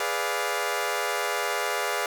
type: chord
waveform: 15% pulse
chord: G# diminished seventh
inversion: none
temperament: equal with one note detuned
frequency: 415.3 / 493.9 / 583.3 / 698.5 Hz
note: G#4 / B4 / D5 / F5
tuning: 0 / 0 / -12 / 0 cents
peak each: -25 dBFS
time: 0-2.06 s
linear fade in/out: 2 ms
effects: none